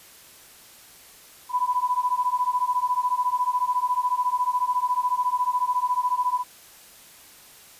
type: beating tone pair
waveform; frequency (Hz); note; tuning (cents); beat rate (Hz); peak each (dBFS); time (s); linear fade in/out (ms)
sine; 987.8 / 1001.8; B5 / B5; 0 / +24; 14; -24; 1.49-6.44; 50
effects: white hiss -49 dBFS RMS until 7.79 s + resampled to 32000 Hz